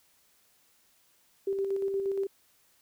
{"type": "tone with tremolo", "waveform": "sine", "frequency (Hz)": 392, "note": "G4", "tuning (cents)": 0, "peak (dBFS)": -26, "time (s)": [1.47, 2.27], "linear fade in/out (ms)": 5, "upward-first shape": "square", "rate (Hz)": 8.5, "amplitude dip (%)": 35, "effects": ["white hiss -66 dBFS RMS until 2.81 s"]}